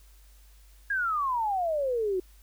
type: exponential sweep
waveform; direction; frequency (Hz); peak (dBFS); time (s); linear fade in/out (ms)
sine; down; 1661.2 to 358.2; -25; 0.9-2.2; 5
effects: added 50 Hz sine -52 dBFS peak until 2.42 s + white hiss -62 dBFS RMS until 2.42 s